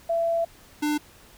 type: tone pair in turn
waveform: sine / square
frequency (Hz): 670 / 298.5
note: E5 / D4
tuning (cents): +28 / +28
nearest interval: octave + major second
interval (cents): 1400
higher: first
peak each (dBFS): -21 / -23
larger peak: first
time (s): 0.09-0.45 / 0.82-0.98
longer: first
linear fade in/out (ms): 10
effects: pink hiss -52 dBFS RMS until 1.37 s